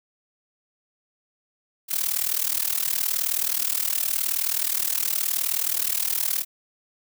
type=noise with amplitude modulation; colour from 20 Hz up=blue; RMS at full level=-21 dBFS; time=1.88-6.45 s; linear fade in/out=50 ms; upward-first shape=sine; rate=39.1 Hz; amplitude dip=90%; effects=none